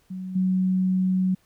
sine tone with level steps, 186.1 Hz, F#3, 10 cents sharp, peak -30 / -19 dBFS, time 0.1-1.35 s, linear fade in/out 10 ms, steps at 0.35 s, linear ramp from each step 10 ms, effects pink hiss -64 dBFS RMS until 1.45 s

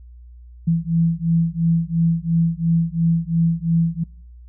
sine beating tone pair, 164.81 / 167.71 Hz, E3 / E3, 0 / +30 cents, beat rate 2.9 Hz, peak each -19 dBFS, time 0.67-4.04 s, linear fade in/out 10 ms, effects noise-tail reverb RT60 0.7 s tail -26 dB re dry + added 60 Hz sine -39 dBFS peak until 4.48 s

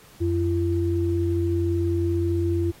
sine tone pair together, 90 / 339.8 Hz, F#2 / F4, -47 / -47 cents, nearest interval octave + major seventh, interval 2300 cents, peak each -23 dBFS, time 0.2-2.72 s, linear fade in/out 20 ms, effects pink hiss -51 dBFS RMS until 2.8 s + AAC 48 kbps

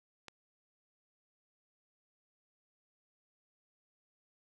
click, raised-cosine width 0.2 ms, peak -29 dBFS, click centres 0.283 s, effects none

